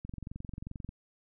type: click train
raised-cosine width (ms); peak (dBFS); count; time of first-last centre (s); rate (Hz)
5; -28; 20; 0.05-0.891; 22.6
effects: none